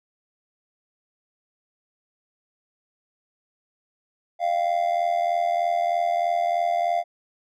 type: tone with amplitude modulation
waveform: triangle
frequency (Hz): 693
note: F5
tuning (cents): -14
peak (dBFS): -15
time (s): 4.39-7.04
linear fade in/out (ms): 50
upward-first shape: sine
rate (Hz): 83.2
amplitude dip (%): 75
effects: none